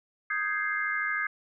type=chord; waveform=sine; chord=Ab major seventh; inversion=second; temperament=equal; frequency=1244.5 / 1568 / 1661.2 / 2093 Hz; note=Eb6 / G6 / Ab6 / C7; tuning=0 / 0 / 0 / 0 cents; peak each=-34 / -34 / -31 / -32 dBFS; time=0.3-1.27 s; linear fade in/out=5 ms; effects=none